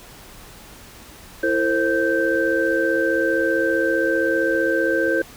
sine tone cluster, 333.6 / 454.7 / 530 / 1559 Hz, E4 / A#4 / C5 / G6, +21 / -43 / +22 / -10 cents, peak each -22 / -24 / -22 / -22 dBFS, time 1.43-5.22 s, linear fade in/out 5 ms, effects pink hiss -43 dBFS RMS until 5.36 s

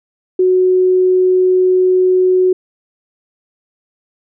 sine tone, 368.9 Hz, F#4, 5 cents flat, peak -8 dBFS, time 0.39-2.53 s, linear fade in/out 5 ms, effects none

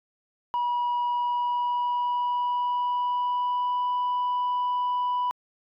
sine tone with pitch glide, 969 to 987.6 Hz, B5 to B5, -33 to 0 cents, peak -21 dBFS, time 0.54-5.31 s, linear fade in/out 0 ms, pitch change +33 cents, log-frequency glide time 1.05-3.89 s, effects tanh soft clip ceiling -22 dBFS

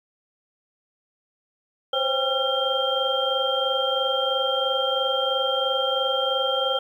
sine tone cluster, 518 / 541 / 797 / 1367 / 3179 Hz, C5 / C#5 / G5 / F6 / G7, -17 / -42 / +28 / -37 / +24 cents, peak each -27 / -27 / -30 / -29 / -25 dBFS, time 1.93-6.79 s, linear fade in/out 5 ms, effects 9-bit

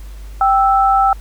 sine tone pair together, 783.1 / 1318.5 Hz, G5 / E6, -2 / 0 cents, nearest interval major sixth, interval 902 cents, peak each -11 / -14 dBFS, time 0.41-1.13 s, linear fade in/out 2 ms, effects added 50 Hz sine -29 dBFS peak until 1.2 s + pink hiss -46 dBFS RMS until 1.2 s

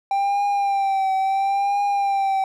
triangle tone with vibrato, 788 Hz, G5, 9 cents sharp, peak -16 dBFS, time 0.11-2.44 s, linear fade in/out 2 ms, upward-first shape triangle, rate 0.73 Hz, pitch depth 53 cents each way, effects none

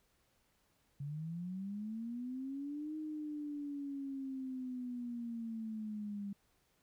sine linear two-way sweep, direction up then down, 138.59 to 311.1 to 198.9 Hz, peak -39 dBFS, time 1-6.33 s, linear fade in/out 5 ms, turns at 2.96 s, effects pink hiss -75 dBFS RMS until 6.82 s

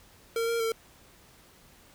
square tone with pitch steps, 458.9 / 464.1 / 452.1 Hz, A#4 / A#4 / A4, -27 / -8 / +47 cents, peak -27 dBFS, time 0.36-0.72 s, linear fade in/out 2 ms, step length 120 ms, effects pink hiss -57 dBFS RMS until 1.94 s

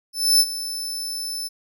sawtooth tone with ADSR envelope, 5274 Hz, E8, in tune, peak -9 dBFS, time 0.13-1.49 s, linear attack 270 ms, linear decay 48 ms, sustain -15 dB, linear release 23 ms, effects none

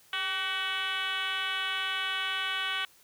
sine tone with frequency modulation, 2249 Hz, C#7, 24 cents sharp, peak -27 dBFS, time 0.13-2.85 s, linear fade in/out 2 ms, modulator 368 Hz, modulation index 3.2, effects tanh soft clip ceiling -26 dBFS + white hiss -60 dBFS RMS until 3.03 s

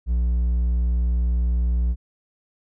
sine tone with hard clipping, 60 Hz, B1, 49 cents flat, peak -19 dBFS, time 0.06-1.96 s, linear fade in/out 50 ms, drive 3 dB, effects none

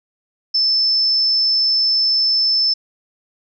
sine tone, 5274 Hz, E8, in tune, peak -13 dBFS, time 0.54-2.74 s, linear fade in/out 10 ms, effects none

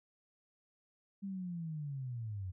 sine linear sweep, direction down, 200.3 to 88.6 Hz, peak -38 dBFS, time 1.22-2.52 s, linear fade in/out 20 ms, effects none

